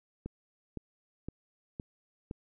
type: click train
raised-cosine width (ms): 3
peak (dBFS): -25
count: 5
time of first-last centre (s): 0.26-2.311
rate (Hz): 1.95
effects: none